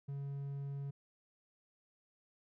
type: tone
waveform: triangle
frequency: 139.8 Hz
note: C#3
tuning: 15 cents sharp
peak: -37 dBFS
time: 0.08-0.91 s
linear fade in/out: 10 ms
effects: none

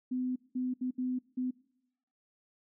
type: tone bursts at uneven times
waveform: sine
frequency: 253.4 Hz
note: B3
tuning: 45 cents sharp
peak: -30 dBFS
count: 5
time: 0.11-0.36 / 0.55-0.74 / 0.81-0.91 / 0.98-1.19 / 1.37-1.51 s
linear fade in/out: 10 ms
effects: noise-tail reverb RT60 0.9 s tail -23 dB re dry

